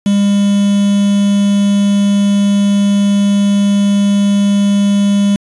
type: tone with quantisation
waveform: triangle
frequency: 201.3 Hz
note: G3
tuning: 46 cents sharp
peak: -6 dBFS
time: 0.06-5.36 s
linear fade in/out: 2 ms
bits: 4
effects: resampled to 24000 Hz